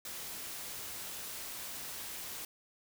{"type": "noise", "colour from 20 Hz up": "white", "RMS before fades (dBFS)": -43, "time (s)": [0.05, 2.45], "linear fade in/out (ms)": 2, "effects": []}